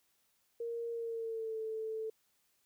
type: tone with pitch glide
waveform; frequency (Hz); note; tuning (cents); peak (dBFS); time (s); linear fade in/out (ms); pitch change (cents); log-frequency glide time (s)
sine; 466.2 to 440.8; A#4 to A4; 0 to +3; -36; 0.6-2.1; 5; -97; 0.91-1.59
effects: white hiss -75 dBFS RMS until 2.65 s